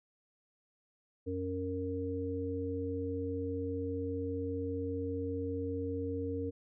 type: harmonic tone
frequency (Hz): 92.5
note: F#2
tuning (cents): 0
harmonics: 1 / 3 / 5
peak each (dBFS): -39 / -38 / -37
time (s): 1.26-6.51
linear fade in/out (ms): 20
effects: none